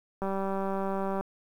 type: click train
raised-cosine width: 1 ms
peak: -19 dBFS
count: 193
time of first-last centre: 0.22-1.21 s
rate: 194 Hz
effects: 9-bit